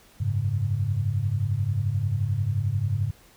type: chord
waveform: sine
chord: F# suspended second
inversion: none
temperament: equal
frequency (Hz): 92.5 / 103.83 / 138.59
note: F#2 / G#2 / C#3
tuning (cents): 0 / 0 / 0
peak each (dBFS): -30 / -24 / -29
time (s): 0.2-3.11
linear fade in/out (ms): 10
effects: pink hiss -55 dBFS RMS until 3.36 s